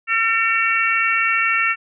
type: harmonic tone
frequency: 452.4 Hz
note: A4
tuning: 48 cents sharp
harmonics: 3 / 4 / 5 / 6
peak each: -21 / -21 / -21 / -21 dBFS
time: 0.07-1.76 s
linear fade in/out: 50 ms
effects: none